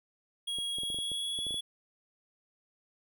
square tone with pitch glide, 3300 to 3381 Hz, G#7 to G#7, -12 to +30 cents, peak -33 dBFS, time 0.47-1.61 s, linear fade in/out 10 ms, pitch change +42 cents, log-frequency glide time 0.7-1.49 s
clicks, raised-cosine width 2 ms, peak -33 dBFS, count 11, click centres 0.586 / 0.785 / 0.834 / 0.902 / 0.945 / 0.987 / 1.117 / 1.389 / 1.467 / 1.508 / 1.543 s
effects none

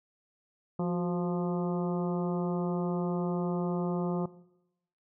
harmonic tone with a mistuned harmonic, 174.9 Hz, F3, 3 cents sharp, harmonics 1 / 2 / 3 / 4 / 5 / 6 / 7, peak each -29 / -35 / -39 / -41 / -43 / -45 / -46 dBFS, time 0.79-4.26 s, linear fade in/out 5 ms, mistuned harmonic 2, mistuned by +57 cents, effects noise-tail reverb RT60 0.9 s tail -20 dB re dry

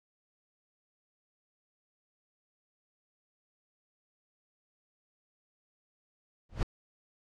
brown noise with exponential growth, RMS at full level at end -23 dBFS, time 6.49-6.63 s, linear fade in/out 2 ms, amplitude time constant 29 ms, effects low-pass 6000 Hz 12 dB/octave

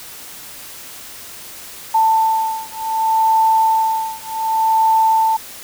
sine beating tone pair, 888 / 888.66 Hz, A5 / A5, +16 / +17 cents, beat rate 0.66 Hz, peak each -16 dBFS, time 1.94-5.37 s, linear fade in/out 10 ms, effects white hiss -35 dBFS RMS until 5.63 s

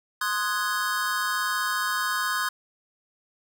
square chord, Ab dominant seventh, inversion first, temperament equal, 1046.5 / 1244.5 / 1480 / 1661.2 Hz, C6 / Eb6 / Gb6 / Ab6, 0 / 0 / 0 / 0 cents, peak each -31 dBFS, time 0.21-2.49 s, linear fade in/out 5 ms, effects none

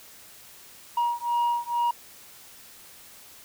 sine beating tone pair, 950 / 952.2 Hz, A#5 / A#5, +33 / +37 cents, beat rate 2.2 Hz, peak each -24 dBFS, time 0.97-1.91 s, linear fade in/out 5 ms, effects tanh soft clip ceiling -20 dBFS + white hiss -49 dBFS RMS until 3.44 s

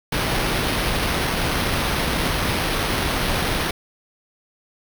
pink noise with sample-and-hold, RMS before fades -22 dBFS, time 0.12-3.71 s, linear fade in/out 5 ms, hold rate 7350 Hz, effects none

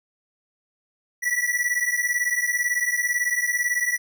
square beating tone pair, 1942 / 1960 Hz, B6 / B6, -30 / -14 cents, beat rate 18 Hz, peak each -25 dBFS, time 1.22-3.98 s, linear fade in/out 20 ms, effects none

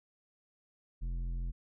sine tone with tanh clipping, 43.11 Hz, F1, 22 cents flat, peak -35 dBFS, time 1.01-1.52 s, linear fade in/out 20 ms, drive 10 dB, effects none

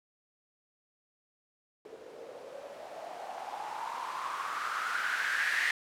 violet noise with low-pass filter sweep, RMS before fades -36 dBFS, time 1.85-5.71 s, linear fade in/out 2 ms, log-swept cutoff 420 to 1900 Hz, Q 6.6, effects none

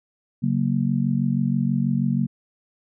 sine chord, F# major, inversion second, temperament just, 138.75 / 185 / 231.2 Hz, C#3 / F#3 / A#3, +2 / 0 / -14 cents, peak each -23 / -24 / -23 dBFS, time 0.42-2.27 s, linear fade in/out 20 ms, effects none

